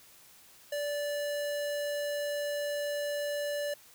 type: tone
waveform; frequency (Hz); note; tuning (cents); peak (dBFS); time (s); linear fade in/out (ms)
square; 582; D5; -16; -32; 0.72-3.74; 5
effects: white hiss -57 dBFS RMS until 3.94 s